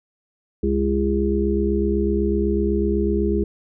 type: harmonic tone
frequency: 68 Hz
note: C#2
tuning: 33 cents flat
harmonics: 1 / 3 / 5 / 6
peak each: -23 / -23 / -23 / -23 dBFS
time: 0.63-3.44 s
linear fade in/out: 5 ms
effects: none